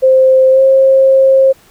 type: tone with pitch glide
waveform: sine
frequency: 523.3 to 534 Hz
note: C5 to C5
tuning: 0 to +35 cents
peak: -4 dBFS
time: 0.02-1.53 s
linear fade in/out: 20 ms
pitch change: +35 cents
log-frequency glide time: 0.51-0.61 s
effects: pink hiss -46 dBFS RMS until 1.7 s